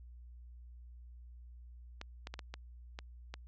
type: clicks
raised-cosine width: 0.2 ms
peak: -25 dBFS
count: 7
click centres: 2.014 / 2.271 / 2.34 / 2.392 / 2.54 / 2.989 / 3.34 s
effects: added 60 Hz sine -50 dBFS peak until 3.47 s + low-pass 5000 Hz 12 dB/octave